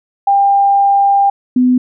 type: tone pair in turn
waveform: sine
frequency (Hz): 797 / 251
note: G5 / B3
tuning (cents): +28 / +28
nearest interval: octave + minor sixth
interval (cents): 2000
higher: first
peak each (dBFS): -7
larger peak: neither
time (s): 0.27-1.3 / 1.56-1.78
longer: first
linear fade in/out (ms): 5
effects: none